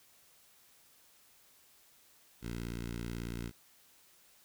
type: tone with notch filter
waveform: 10% pulse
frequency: 58.2 Hz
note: A#1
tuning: 2 cents flat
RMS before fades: -40 dBFS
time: 2.41-3.52 s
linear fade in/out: 50 ms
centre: 780 Hz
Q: 1.1
effects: white hiss -64 dBFS RMS until 4.44 s